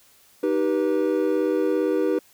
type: chord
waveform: triangle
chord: Eb augmented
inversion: none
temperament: just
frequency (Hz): 311.1 / 388.9 / 486.1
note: Eb4 / G4 / B4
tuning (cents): 0 / -14 / -28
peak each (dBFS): -22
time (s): 0.43-2.19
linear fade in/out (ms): 5
effects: white hiss -56 dBFS RMS until 2.33 s